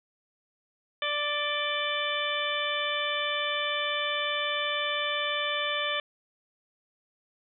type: harmonic tone with a mistuned harmonic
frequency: 587.3 Hz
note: D5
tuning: in tune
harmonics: 1 / 2 / 3 / 4 / 5 / 6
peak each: -34 / -34 / -34 / -34 / -34 / -34 dBFS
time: 1.02-6 s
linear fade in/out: 2 ms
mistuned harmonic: 5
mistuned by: +46 cents
effects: none